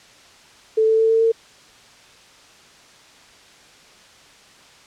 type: tone with pitch steps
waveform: sine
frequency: 440 / 443.3 / 446.7 / 450 / 453.4 Hz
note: A4 / A4 / A4 / A4 / A#4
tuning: 0 / +13 / +26 / +39 / -48 cents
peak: -13 dBFS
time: 0.77-1.32 s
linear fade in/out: 10 ms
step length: 110 ms
effects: white hiss -48 dBFS RMS until 4.86 s + low-pass 6000 Hz 12 dB/octave